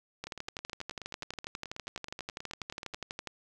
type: two click trains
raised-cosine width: 0.2 ms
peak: -24 / -20 dBFS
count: 26 / 38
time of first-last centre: 0.27-2.938 / 0.24-3.273 s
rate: 9.37 / 12.2 Hz
effects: none